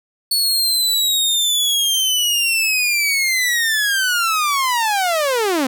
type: linear sweep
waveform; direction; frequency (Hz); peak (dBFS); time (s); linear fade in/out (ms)
sawtooth; down; 4435 to 246.9; -12; 0.31-5.67; 5
effects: none